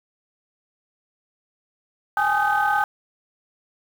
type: tone cluster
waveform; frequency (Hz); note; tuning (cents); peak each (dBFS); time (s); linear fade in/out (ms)
sine; 807 / 846 / 1246 / 1533; G#5 / G#5 / D#6 / G6; -50 / +32 / +2 / -39; -22 / -22 / -24 / -22; 2.17-2.84; 2
effects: tanh soft clip ceiling -11 dBFS + 7-bit